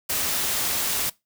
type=noise; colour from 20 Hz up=white; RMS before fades=-25 dBFS; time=0.09-1.1 s; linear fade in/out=10 ms; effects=noise-tail reverb RT60 0.2 s tail -21 dB re dry